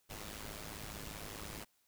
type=noise with amplitude modulation; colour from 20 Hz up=pink; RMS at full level=-43 dBFS; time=0.09-1.65 s; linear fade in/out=20 ms; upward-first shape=sine; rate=105 Hz; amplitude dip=75%; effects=white hiss -75 dBFS RMS until 1.87 s